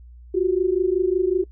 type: tone pair together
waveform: sine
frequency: 355.2 / 380.6 Hz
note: F4 / F#4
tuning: +29 / +49 cents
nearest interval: minor second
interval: 120 cents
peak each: -20 dBFS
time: 0.34-1.44 s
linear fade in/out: 10 ms
effects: noise-tail reverb RT60 0.1 s tail -22 dB re dry + added 60 Hz sine -41 dBFS peak until 1.51 s